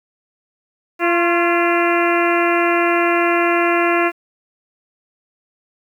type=harmonic tone with a mistuned harmonic; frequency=343.1 Hz; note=F4; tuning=31 cents flat; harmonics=1 / 2 / 3 / 4 / 5 / 6 / 7 / 8; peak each=-17 / -20 / -22 / -23 / -24 / -25 / -25 / -26 dBFS; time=0.99-4.12 s; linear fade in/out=50 ms; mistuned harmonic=3; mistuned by=+53 cents; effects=8-bit